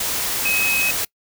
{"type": "tone in noise", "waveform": "sine", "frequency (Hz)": 2548, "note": "D#7", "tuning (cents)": 41, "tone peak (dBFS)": -18, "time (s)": [0.45, 0.91], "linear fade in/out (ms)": 5, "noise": "white", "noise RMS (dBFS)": -23, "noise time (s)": [0, 1.05], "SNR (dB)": 2, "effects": ["noise-tail reverb RT60 0.1 s tail -25 dB re dry"]}